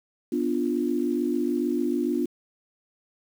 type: chord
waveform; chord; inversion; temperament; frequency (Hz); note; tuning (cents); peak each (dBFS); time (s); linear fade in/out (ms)
sine; B diminished; none; equal; 246.9 / 293.7 / 349.2; B3 / D4 / F4; 0 / 0 / 0; -27; 0.32-2.26; 5
effects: 8-bit